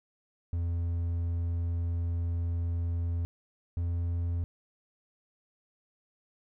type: tone pair in turn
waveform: triangle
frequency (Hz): 85.2 / 85.79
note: F2 / F2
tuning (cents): -42 / -30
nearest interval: unison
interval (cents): 12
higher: second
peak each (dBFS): -26 / -26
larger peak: neither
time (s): 0.53-3.25 / 3.77-4.44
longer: first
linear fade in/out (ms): 0
effects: none